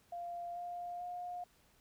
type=tone with pitch steps; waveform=sine; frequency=695 / 703.5 / 712.1 Hz; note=F5 / F5 / F5; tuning=-9 / +12 / +33 cents; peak=-40 dBFS; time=0.12-1.44 s; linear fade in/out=5 ms; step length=440 ms; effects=pink hiss -69 dBFS RMS until 1.8 s